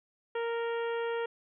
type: harmonic tone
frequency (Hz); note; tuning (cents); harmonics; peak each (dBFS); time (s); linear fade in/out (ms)
464.9; A#4; -5; 1 / 2 / 3 / 4 / 5 / 6 / 7; -31 / -39 / -42 / -44 / -50 / -49 / -52; 0.35-1.26; 5
effects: none